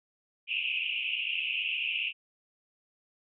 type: band-pass noise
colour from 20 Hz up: pink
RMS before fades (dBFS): -32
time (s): 0.47-2.13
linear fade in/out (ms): 50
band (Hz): 2500 to 2900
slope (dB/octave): 96
effects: none